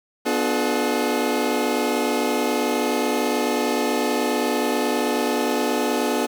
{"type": "chord", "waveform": "25% pulse", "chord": "B diminished seventh", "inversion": "none", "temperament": "just", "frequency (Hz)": [246.9, 296.3, 355.6, 426.7], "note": ["B3", "D4", "F4", "Ab4"], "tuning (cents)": [0, 15, 31, 47], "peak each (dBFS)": [-21, -22, -24, -21], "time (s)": [0.25, 6.27], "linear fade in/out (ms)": 20, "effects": ["8-bit"]}